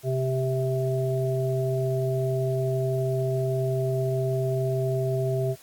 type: harmonic tone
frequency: 130.81 Hz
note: C3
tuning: in tune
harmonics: 1 / 3 / 5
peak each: -25 / -28 / -30 dBFS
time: 0.03-5.56 s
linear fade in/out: 50 ms
effects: white hiss -52 dBFS RMS until 5.62 s + AAC 64 kbps